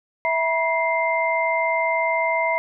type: tone cluster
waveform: sine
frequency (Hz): 657 / 963 / 2091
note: E5 / B5 / C7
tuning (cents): -6 / -44 / -2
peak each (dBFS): -23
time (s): 0.25-2.58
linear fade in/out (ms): 0
effects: none